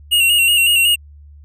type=tone with vibrato; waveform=square; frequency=2801 Hz; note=F7; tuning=4 cents sharp; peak=-11 dBFS; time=0.11-0.96 s; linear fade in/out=20 ms; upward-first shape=square; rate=5.4 Hz; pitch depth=40 cents each way; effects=added 73 Hz sine -38 dBFS peak until 1.44 s